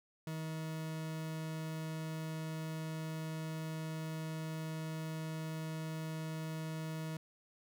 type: tone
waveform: 40% pulse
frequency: 158.7 Hz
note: D#3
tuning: 35 cents sharp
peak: -38 dBFS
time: 0.27-7.17 s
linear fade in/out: 2 ms
effects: none